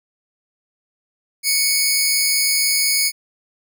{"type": "tone pair together", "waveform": "15% pulse", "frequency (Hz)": [2222, 4988], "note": ["C#7", "D#8"], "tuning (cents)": [4, 3], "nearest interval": "octave + major second", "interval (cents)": 1399, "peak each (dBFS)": -12, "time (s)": [1.43, 3.12], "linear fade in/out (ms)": 50, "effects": []}